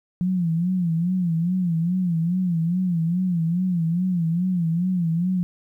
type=tone with vibrato; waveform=sine; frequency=174 Hz; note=F3; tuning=6 cents flat; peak=-19 dBFS; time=0.21-5.43 s; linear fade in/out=0 ms; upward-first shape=sine; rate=2.4 Hz; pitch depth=120 cents each way; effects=10-bit